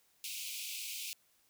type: high-pass noise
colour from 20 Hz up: pink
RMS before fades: -42 dBFS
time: 0.24-1.13 s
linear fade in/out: 0 ms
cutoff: 2300 Hz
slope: 96 dB/octave
effects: white hiss -71 dBFS RMS until 1.49 s